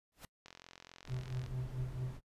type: noise with exponential growth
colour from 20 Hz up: pink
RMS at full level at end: -47 dBFS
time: 0.12-0.25 s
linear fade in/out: 1 ms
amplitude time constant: 28 ms
type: click train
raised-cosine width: 0.2 ms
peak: -34 dBFS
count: 45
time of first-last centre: 0.46-1.462 s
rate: 43.9 Hz
type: noise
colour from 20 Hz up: brown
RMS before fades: -48 dBFS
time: 1.04-2.21 s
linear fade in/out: 50 ms
type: tone with tremolo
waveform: triangle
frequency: 127.5 Hz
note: C3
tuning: 44 cents flat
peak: -32 dBFS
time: 1.09-2.16 s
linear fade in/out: 20 ms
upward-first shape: triangle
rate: 4.5 Hz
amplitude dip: 90%
effects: noise-tail reverb RT60 0.1 s tail -25 dB re dry + resampled to 32000 Hz